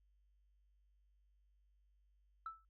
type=tone with exponential decay; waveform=sine; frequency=1318.5 Hz; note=E6; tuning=in tune; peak=-39 dBFS; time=2.46-2.65 s; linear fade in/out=2 ms; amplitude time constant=41 ms; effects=tanh soft clip ceiling -36 dBFS + added 50 Hz sine -70 dBFS peak until 2.69 s